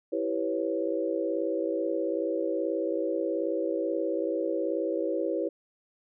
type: chord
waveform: sine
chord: C# half-diminished seventh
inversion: first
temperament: equal with one note detuned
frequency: 329.6 / 392 / 493.9 / 552.4 Hz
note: E4 / G4 / B4 / C#5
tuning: 0 / 0 / 0 / -6 cents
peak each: -31 / -33 / -32 / -32 dBFS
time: 0.12-5.49 s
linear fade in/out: 10 ms
effects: none